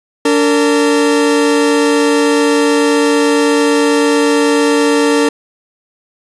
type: tone pair together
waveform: 40% pulse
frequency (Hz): 288.9 / 457.9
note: D4 / A#4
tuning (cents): -28 / -31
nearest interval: minor sixth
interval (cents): 797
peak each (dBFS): -11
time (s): 0.25-5.29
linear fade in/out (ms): 5
effects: resampled to 24000 Hz + 7-bit